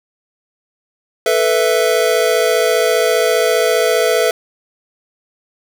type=chord; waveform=square; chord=A suspended second; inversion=none; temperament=just; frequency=440 / 495 / 660 Hz; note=A4 / B4 / E5; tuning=0 / +4 / +2 cents; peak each=-17 dBFS; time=1.26-4.31 s; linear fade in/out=2 ms; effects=none